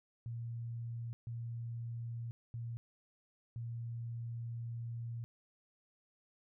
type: tone bursts at uneven times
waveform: sine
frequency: 116.9 Hz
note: A#2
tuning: 5 cents sharp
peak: -39 dBFS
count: 4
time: 0.26-1.13 / 1.27-2.31 / 2.54-2.77 / 3.56-5.24 s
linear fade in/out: 0 ms
effects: none